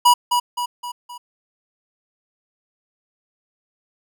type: tone with echo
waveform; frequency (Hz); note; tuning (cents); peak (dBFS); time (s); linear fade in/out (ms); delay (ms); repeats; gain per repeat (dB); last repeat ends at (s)
square; 972; B5; -28; -10; 0.05-0.14; 10; 260; 4; -6; 1.18
effects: none